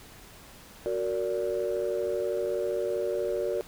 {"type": "chord", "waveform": "sine", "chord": "Gb augmented", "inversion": "none", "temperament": "just", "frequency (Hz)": [370, 462.5, 578.1], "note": ["Gb4", "Bb4", "D5"], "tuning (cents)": [0, -14, -27], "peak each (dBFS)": -30, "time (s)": [0.86, 3.61], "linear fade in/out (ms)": 0, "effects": ["tanh soft clip ceiling -20 dBFS", "pink hiss -50 dBFS RMS until 3.67 s"]}